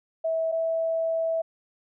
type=tone pair in turn; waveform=sine; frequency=650 / 654.1 Hz; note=E5 / E5; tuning=-24 / -14 cents; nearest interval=unison; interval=10 cents; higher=second; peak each=-23 dBFS; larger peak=neither; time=0.24-0.52 / 0.52-1.42 s; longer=second; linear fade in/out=10 ms; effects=none